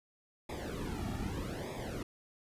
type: noise with flanger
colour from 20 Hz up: brown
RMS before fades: -39 dBFS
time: 0.49-2.03 s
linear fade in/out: 5 ms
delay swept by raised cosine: 0.68 to 1.98 ms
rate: 0.81 Hz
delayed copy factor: -0.85
effects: resampled to 32000 Hz